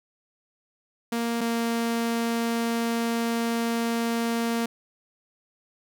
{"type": "tone pair in turn", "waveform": "sawtooth", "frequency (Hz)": [233.1, 231.8], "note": ["A#3", "A#3"], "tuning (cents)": [0, -10], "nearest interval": "unison", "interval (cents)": 10, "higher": "first", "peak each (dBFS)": [-21, -20], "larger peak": "second", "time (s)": [[1.12, 1.41], [1.41, 4.66]], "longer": "second", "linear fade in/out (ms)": 5, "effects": []}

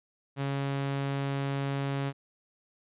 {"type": "tone", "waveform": "sawtooth", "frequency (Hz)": 138.59, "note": "C#3", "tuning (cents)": 0, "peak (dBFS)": -25, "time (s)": [0.36, 2.13], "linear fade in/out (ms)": 50, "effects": ["resampled to 8000 Hz"]}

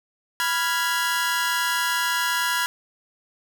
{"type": "chord", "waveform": "sawtooth", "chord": "F diminished", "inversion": "second", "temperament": "equal", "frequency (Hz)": [987.8, 1396.9, 1661.2], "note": ["Cb6", "F6", "Ab6"], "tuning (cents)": [0, 0, 0], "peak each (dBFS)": [-22, -23, -22], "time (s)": [0.4, 2.66], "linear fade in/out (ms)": 0, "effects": []}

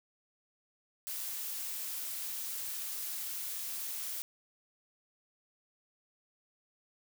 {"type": "noise", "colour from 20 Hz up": "blue", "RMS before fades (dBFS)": -39, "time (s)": [1.07, 4.22], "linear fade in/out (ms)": 0, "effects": []}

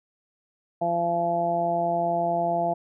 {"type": "harmonic tone", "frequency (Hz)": 171.1, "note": "F3", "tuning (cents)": -35, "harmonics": [1, 2, 3, 4, 5], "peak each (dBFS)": [-33, -33, -34, -23, -31], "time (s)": [0.81, 2.74], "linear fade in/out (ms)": 10, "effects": []}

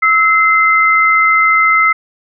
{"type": "tone pair together", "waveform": "sine", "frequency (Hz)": [1303.4, 2069], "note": ["E6", "C7"], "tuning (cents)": [-20, -20], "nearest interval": "minor sixth", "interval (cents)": 800, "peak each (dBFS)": -10, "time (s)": [0.02, 1.93], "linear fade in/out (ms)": 10, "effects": []}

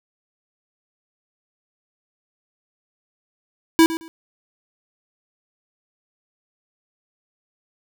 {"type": "tone with echo", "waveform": "square", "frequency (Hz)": 326.5, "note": "E4", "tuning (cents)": -17, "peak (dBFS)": -10, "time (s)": [3.79, 3.86], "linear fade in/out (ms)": 0, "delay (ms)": 110, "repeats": 2, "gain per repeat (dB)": -14, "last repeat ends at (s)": 4.08, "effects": []}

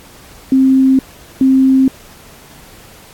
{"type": "tone pair in turn", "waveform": "sine", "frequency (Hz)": [264.5, 264.5], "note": ["C4", "C4"], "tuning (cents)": [19, 19], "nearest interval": "unison", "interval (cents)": 0, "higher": "neither", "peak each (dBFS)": -6, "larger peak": "neither", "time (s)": [[0.52, 0.99], [1.41, 1.88]], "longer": "neither", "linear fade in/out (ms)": 2, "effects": ["pink hiss -40 dBFS RMS until 3.13 s", "AAC 64 kbps"]}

